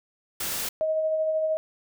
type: noise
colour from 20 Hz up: white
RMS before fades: -30 dBFS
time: 0.4-0.69 s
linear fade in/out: 5 ms
type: tone with tremolo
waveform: sine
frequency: 630 Hz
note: D#5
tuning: 21 cents sharp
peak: -21 dBFS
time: 0.81-1.57 s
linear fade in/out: 0 ms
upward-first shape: sine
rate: 13 Hz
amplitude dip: 30%
effects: none